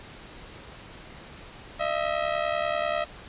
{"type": "ring-modulated tone", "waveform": "sawtooth", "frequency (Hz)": 642, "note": "E5", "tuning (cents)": -46, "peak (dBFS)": -18, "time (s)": [1.79, 3.05], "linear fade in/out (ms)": 20, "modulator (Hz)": 35.1, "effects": ["pink hiss -45 dBFS RMS until 3.28 s", "resampled to 8000 Hz"]}